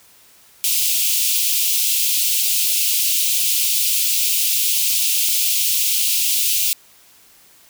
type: high-pass noise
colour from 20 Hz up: white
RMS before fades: -18 dBFS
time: 0.64-6.73 s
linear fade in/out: 0 ms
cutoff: 2500 Hz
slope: 48 dB/octave
effects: white hiss -50 dBFS RMS until 7.69 s